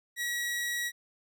sawtooth tone, 1918 Hz, A#6, 49 cents sharp, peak -27 dBFS, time 0.16-0.92 s, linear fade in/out 50 ms, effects none

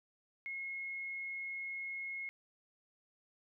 sine tone, 2165 Hz, C#7, 41 cents flat, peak -39 dBFS, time 0.46-2.29 s, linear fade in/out 0 ms, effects none

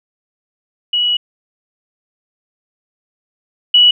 sine tone pair in turn, 2926 / 2938 Hz, F#7 / F#7, -20 / -13 cents, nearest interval unison, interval 7 cents, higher second, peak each -12 / -5 dBFS, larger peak second, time 0.93-1.17 / 3.74-3.91 s, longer first, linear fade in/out 5 ms, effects none

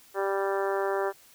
harmonic tone, 196 Hz, G3, in tune, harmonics 2 / 3 / 4 / 5 / 6 / 7 / 8 / 9, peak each -28 / -32 / -34 / -36 / -38 / -39 / -40 / -41 dBFS, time 0.14-1.13 s, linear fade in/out 50 ms, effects white hiss -56 dBFS RMS until 1.34 s

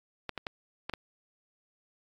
clicks, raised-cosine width 0.3 ms, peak -18 dBFS, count 5, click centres 0.293 / 0.377 / 0.468 / 0.896 / 0.937 s, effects AAC 64 kbps

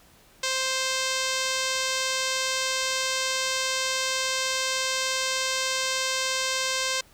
5% pulse tone with low-pass filter, 523.3 Hz, C5, in tune, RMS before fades -27 dBFS, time 0.43-7.01 s, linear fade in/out 5 ms, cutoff 9000 Hz, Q 1.3, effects pink hiss -56 dBFS RMS until 7.13 s

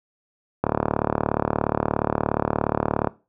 click train, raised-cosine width 1 ms, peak -5 dBFS, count 91, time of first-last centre 0.64-3.072 s, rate 37 Hz, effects noise-tail reverb RT60 0.3 s tail -20 dB re dry + high-pass 80 Hz 12 dB/octave

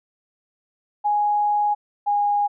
sine tone pair in turn, 830.6 / 820.6 Hz, G#5 / G#5, 0 / -21 cents, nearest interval unison, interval 21 cents, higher first, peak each -17 dBFS, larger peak neither, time 1.04-1.75 / 2.06-2.48 s, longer first, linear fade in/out 20 ms, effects none

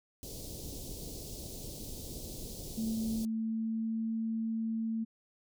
pink band-stop noise, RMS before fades -43 dBFS, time 0.23-3.25 s, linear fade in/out 0 ms, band 550 to 4100 Hz, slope 24 dB/octave
sine tone with pitch glide, 222.5 to 224.3 Hz, A3 to A3, +20 to +34 cents, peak -31 dBFS, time 2.77-5.05 s, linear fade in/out 20 ms, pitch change +14 cents, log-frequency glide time 3.26-4.08 s
effects none

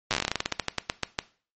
slowing click train, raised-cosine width 0.2 ms, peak -7 dBFS, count 22, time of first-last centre 0.11-1.189 s, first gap 8 ms, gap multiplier 1.16, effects noise-tail reverb RT60 0.4 s tail -18 dB re dry + MP3 32 kbps

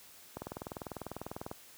click train, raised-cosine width 1 ms, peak -25 dBFS, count 24, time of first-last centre 0.37-1.514 s, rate 20.1 Hz, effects white hiss -56 dBFS RMS until 1.77 s + high-pass 60 Hz 12 dB/octave

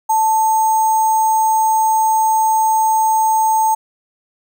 sine tone with sample-and-hold, 880 Hz, A5, in tune, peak -11 dBFS, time 0.09-3.75 s, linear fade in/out 10 ms, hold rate 7350 Hz, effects none

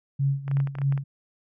sine tone with tremolo, 138.3 Hz, C#3, 4 cents flat, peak -19 dBFS, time 0.19-1.04 s, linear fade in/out 10 ms, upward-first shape sine, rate 3.2 Hz, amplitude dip 85%
clicks, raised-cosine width 0.5 ms, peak -24 dBFS, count 10, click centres 0.48 / 0.514 / 0.57 / 0.602 / 0.673 / 0.753 / 0.786 / 0.817 / 0.924 / 0.977 s
effects none

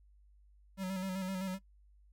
square tone with vibrato, 188.7 Hz, F#3, 34 cents sharp, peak -36 dBFS, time 0.77-1.59 s, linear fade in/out 50 ms, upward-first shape square, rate 7.8 Hz, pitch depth 36 cents each way, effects noise-tail reverb RT60 0.1 s tail -18 dB re dry + added 50 Hz sine -60 dBFS peak until 2.12 s

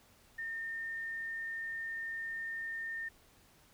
sine tone, 1818 Hz, A#6, 44 cents flat, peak -37 dBFS, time 0.38-3.09 s, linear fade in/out 10 ms, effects pink hiss -64 dBFS RMS until 3.73 s

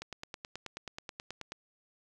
click train, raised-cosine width 0.2 ms, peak -23 dBFS, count 15, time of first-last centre 0.02-1.521 s, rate 9.33 Hz, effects none

